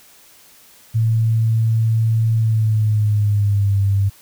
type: tone with pitch glide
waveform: sine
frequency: 112.4 to 98.99 Hz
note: A2 to G2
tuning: +37 to +17 cents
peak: -13 dBFS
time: 0.94-4.1 s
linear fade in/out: 20 ms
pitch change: -220 cents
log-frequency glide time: 2.35-3.79 s
effects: white hiss -48 dBFS RMS until 4.21 s